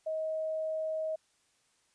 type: tone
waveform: sine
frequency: 632 Hz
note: D#5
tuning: 27 cents sharp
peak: -31 dBFS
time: 0.06-1.16 s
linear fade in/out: 10 ms
effects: white hiss -71 dBFS RMS until 1.94 s + resampled to 22050 Hz